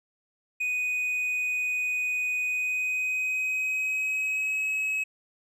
triangle tone with pitch glide, 2489 to 2562 Hz, D#7 to E7, 0 to -50 cents, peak -24 dBFS, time 0.6-5.04 s, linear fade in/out 10 ms, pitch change +50 cents, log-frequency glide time 2.42-4.69 s, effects none

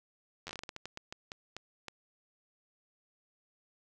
slowing click train, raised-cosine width 0.2 ms, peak -24 dBFS, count 16, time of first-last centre 0.47-1.883 s, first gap 10 ms, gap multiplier 1.28, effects none

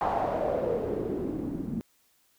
white noise with low-pass filter sweep, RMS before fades -30 dBFS, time 0.01-1.81 s, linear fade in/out 0 ms, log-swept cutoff 850 to 220 Hz, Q 4.4, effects white hiss -67 dBFS RMS until 2.38 s

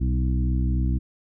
harmonic tone with a mistuned harmonic, 63.8 Hz, C2, 43 cents flat, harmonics 1 / 2 / 3 / 4 / 5, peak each -21 / -27 / -31 / -33 / -35 dBFS, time 0-0.99 s, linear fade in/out 20 ms, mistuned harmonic 2, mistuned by -47 cents, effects none

